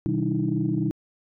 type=tone cluster; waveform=sine; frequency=127.4 / 157.8 / 192.8 / 300.9 / 324.5 Hz; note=C3 / D#3 / G3 / D4 / E4; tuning=-46 / +25 / -28 / +42 / -27 cents; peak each=-28 dBFS; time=0.06-0.91 s; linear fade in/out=0 ms; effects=tanh soft clip ceiling -11 dBFS